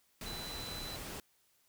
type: tone in noise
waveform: sine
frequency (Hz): 4000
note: B7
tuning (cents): +21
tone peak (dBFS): -44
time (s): 0.26-0.96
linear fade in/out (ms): 2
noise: pink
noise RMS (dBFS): -44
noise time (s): 0.21-1.2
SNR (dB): -3
effects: white hiss -72 dBFS RMS until 1.68 s

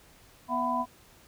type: tone cluster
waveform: sine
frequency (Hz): 245.2 / 669 / 744 / 1000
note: B3 / E5 / F#5 / B5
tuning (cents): -12 / +25 / +9 / +21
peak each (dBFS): -33 / -34 / -35 / -28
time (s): 0.48-0.86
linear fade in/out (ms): 50
effects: pink hiss -57 dBFS RMS until 1.27 s

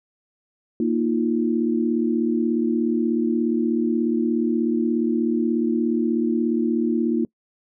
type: chord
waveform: sine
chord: Bb suspended fourth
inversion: none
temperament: equal with one note detuned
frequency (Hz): 233.1 / 311.1 / 347.8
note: Bb3 / Eb4 / F4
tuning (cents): 0 / 0 / -7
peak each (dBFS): -21 / -24 / -24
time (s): 0.8-7.25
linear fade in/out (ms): 2
effects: noise-tail reverb RT60 0.1 s tail -25 dB re dry

